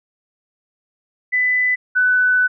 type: tone pair in turn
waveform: sine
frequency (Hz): 1999 / 1497.6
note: B6 / F#6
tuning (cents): +20 / +20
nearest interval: perfect fourth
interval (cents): 500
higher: first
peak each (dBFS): -14 / -12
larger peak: second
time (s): 1.32-1.76 / 1.95-2.48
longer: second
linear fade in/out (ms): 20
effects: none

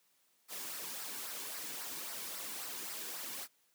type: noise with flanger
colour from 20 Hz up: white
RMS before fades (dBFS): -43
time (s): 0.48-3.48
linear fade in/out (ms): 50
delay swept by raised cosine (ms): 0.29 to 1.59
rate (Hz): 3.7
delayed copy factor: -0.5
effects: white hiss -73 dBFS RMS until 3.74 s + high-pass 150 Hz 12 dB/octave

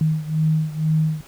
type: beating tone pair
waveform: sine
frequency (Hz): 156 / 158.1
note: D#3 / D#3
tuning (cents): +5 / +28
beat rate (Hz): 2.1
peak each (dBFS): -19 / -22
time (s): 0.01-1.21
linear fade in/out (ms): 2
effects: pink hiss -47 dBFS RMS until 1.27 s

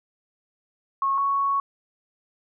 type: tone pair in turn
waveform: sine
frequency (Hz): 1093 / 1110.2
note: C#6 / C#6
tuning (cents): -25 / +2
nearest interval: unison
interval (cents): 27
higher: second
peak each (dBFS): -20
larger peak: neither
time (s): 1.02-1.18 / 1.18-1.6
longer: second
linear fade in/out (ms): 2
effects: none

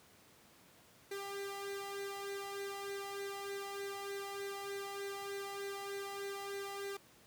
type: tone with flanger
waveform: sawtooth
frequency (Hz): 397.5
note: G4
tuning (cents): +24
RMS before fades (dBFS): -43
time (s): 1.11-6.97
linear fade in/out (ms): 5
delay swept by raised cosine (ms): 0.48 to 1.02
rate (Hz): 3.3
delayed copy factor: +0.75
effects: pink hiss -63 dBFS RMS until 7.26 s + high-pass 100 Hz 12 dB/octave

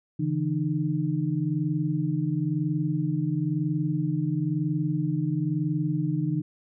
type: tone cluster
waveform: sine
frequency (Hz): 141.9 / 162.9 / 303.7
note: C#3 / E3 / D#4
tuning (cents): +41 / -20 / -42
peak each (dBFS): -28 / -27 / -29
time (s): 0.19-6.42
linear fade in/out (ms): 10
effects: none

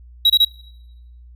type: tone bursts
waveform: triangle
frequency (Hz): 3862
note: B7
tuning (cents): -39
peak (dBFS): -8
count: 3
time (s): 0.25-0.449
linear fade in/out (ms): 5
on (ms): 49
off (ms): 26
effects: noise-tail reverb RT60 0.9 s tail -22 dB re dry + added 60 Hz sine -40 dBFS peak until 1.35 s

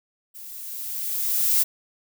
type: noise with level ramp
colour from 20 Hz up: violet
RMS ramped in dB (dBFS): -41 to -18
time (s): 0.34-1.64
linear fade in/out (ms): 20
effects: none

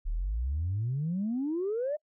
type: exponential sweep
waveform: sine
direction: up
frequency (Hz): 35.17 to 622.3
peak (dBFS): -27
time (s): 0.05-1.97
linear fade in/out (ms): 20
effects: noise-tail reverb RT60 0.1 s tail -26 dB re dry + tanh soft clip ceiling -24 dBFS

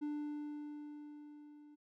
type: tone with level ramp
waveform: triangle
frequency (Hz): 296.1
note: D4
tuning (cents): +14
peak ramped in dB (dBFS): -34 to -54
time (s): 0.01-1.76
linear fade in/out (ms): 20
effects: none

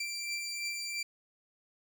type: beating tone pair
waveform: 20% pulse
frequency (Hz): 2349 / 2352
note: D7 / D7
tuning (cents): 0 / +2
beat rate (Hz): 3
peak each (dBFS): -38 / -31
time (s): 0-1.03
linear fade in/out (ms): 5
effects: none

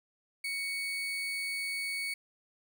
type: tone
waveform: 35% pulse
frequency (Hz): 2228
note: C#7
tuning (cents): +8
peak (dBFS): -31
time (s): 0.44-2.14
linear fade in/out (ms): 5
effects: 12-bit

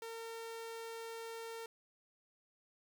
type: tone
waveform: sawtooth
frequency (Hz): 456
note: A#4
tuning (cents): -38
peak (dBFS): -40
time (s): 0.02-1.66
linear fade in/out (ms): 2
effects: none

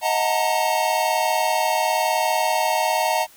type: tone cluster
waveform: square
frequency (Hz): 631 / 732 / 887 / 927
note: D#5 / F#5 / A5 / A#5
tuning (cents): +24 / -19 / +14 / -10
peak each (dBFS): -25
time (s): 0.01-3.27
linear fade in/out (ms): 50
effects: white hiss -50 dBFS RMS until 3.36 s

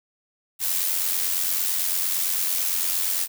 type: noise with amplitude modulation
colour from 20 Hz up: blue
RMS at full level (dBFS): -22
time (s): 0.59-3.28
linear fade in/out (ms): 50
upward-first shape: sine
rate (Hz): 88.9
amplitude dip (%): 50
effects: none

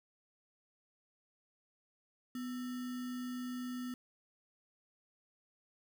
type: tone with sample-and-hold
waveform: sine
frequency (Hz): 248.9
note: B3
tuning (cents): +14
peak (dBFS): -38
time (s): 2.35-3.94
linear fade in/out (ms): 2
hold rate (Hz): 1575
effects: none

